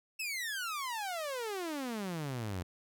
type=exponential sweep; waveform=sawtooth; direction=down; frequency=2677 to 85 Hz; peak=-32 dBFS; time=0.19-2.63 s; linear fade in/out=10 ms; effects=none